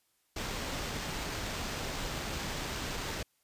pink noise with sample-and-hold, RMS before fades -37 dBFS, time 0.36-3.23 s, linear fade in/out 5 ms, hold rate 11025 Hz, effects white hiss -74 dBFS RMS until 3.43 s + resampled to 32000 Hz

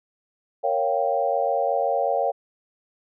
sine chord, G half-diminished seventh, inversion first, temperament equal, 466.2 / 554.4 / 698.5 / 784 Hz, Bb4 / Db5 / F5 / G5, 0 / 0 / 0 / 0 cents, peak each -28 / -24 / -25 / -26 dBFS, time 0.63-2.32 s, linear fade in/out 20 ms, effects none

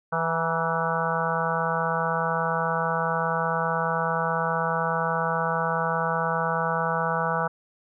harmonic tone with a mistuned harmonic, 164.81 Hz, E3, in tune, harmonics 1 / 3 / 4 / 5 / 6 / 7 / 8 / 9, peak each -31 / -31 / -31 / -31 / -31 / -31 / -31 / -31 dBFS, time 0.12-7.48 s, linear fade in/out 10 ms, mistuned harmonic 6, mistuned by -52 cents, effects none

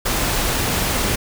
pink noise, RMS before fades -20 dBFS, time 0.05-1.16 s, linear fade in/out 10 ms, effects none

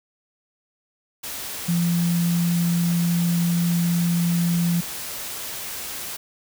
sine tone in noise, 171.8 Hz, F3, 28 cents flat, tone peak -18 dBFS, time 1.68-4.81 s, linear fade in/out 10 ms, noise white, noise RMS -32 dBFS, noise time 1.23-6.17 s, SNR +11 dB, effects none

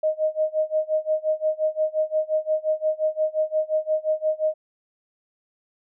sine tone with tremolo, 622.3 Hz, D#5, in tune, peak -17 dBFS, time 0.03-4.54 s, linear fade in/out 5 ms, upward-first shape sine, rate 5.7 Hz, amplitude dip 95%, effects none

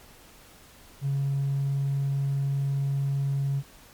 sine tone with hard clipping, 138.59 Hz, C#3, in tune, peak -24 dBFS, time 1.01-3.63 s, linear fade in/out 50 ms, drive 1 dB, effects pink hiss -52 dBFS RMS until 3.93 s + MP3 96 kbps

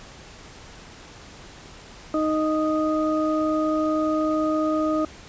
harmonic tone, 310.7 Hz, D#4, 2 cents flat, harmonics 1 / 2 / 4, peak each -22 / -25 / -28 dBFS, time 2.14-5.05 s, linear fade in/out 2 ms, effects pink hiss -44 dBFS RMS until 5.28 s + resampled to 16000 Hz

